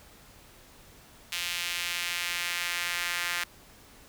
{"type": "tone with high-pass filter sweep", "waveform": "sawtooth", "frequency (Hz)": 174.8, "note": "F3", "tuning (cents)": 2, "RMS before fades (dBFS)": -32, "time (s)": [1.32, 3.44], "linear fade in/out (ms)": 5, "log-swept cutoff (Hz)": [2700, 1800], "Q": 1.6, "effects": ["pink hiss -54 dBFS RMS until 4.08 s"]}